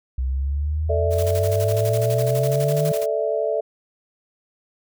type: exponential sweep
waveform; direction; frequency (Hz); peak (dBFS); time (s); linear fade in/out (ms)
sine; up; 63.1 to 155.56; -20; 0.18-2.92; 5
type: chord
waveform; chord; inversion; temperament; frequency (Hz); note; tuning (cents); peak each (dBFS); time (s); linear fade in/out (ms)
sine; A suspended fourth; none; equal; 440 / 587.3 / 659.3; A4 / D5 / E5; 0 / 0 / 0; -24; 0.89-3.61; 10
type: noise with tremolo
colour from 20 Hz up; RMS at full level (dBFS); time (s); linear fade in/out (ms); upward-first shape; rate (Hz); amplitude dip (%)
white; -33; 1.1-3.07; 50; square; 12; 70
effects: none